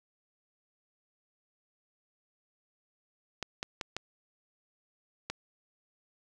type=clicks; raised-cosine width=0.2 ms; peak=-17 dBFS; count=5; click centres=3.427 / 3.629 / 3.812 / 3.966 / 5.3 s; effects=none